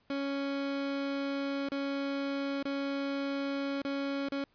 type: tone with dropouts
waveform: 30% pulse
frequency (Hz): 277.8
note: C#4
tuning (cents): +4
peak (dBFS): -29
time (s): 0.1-4.44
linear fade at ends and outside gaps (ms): 2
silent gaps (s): 1.688-1.718 / 2.628-2.653 / 3.819-3.849 / 4.287-4.32
effects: pink hiss -70 dBFS RMS until 4.54 s + resampled to 11025 Hz